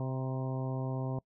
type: harmonic tone with a mistuned harmonic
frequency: 130.81 Hz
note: C3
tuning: in tune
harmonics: 1 / 2 / 3 / 4 / 5 / 6 / 7 / 8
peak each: -33 / -40 / -44 / -45 / -44 / -49 / -47 / -52 dBFS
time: 0-1.19 s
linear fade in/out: 2 ms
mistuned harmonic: 7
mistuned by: +44 cents
effects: noise-tail reverb RT60 0.1 s tail -24 dB re dry